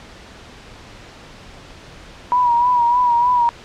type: tone with vibrato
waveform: sine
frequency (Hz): 968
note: B5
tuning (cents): -35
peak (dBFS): -12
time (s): 2.32-3.49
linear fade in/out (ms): 0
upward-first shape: sine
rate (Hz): 3.3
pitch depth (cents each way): 49
effects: pink hiss -40 dBFS RMS until 3.64 s + low-pass 5000 Hz 12 dB/octave